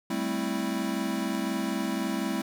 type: chord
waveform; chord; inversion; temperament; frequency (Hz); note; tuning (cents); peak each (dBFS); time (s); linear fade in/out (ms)
square; A minor seventh; third; equal; 196 / 220 / 261.6 / 329.6; G3 / A3 / C4 / E4; 0 / 0 / 0 / 0; -34; 0.1-2.42; 5
effects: none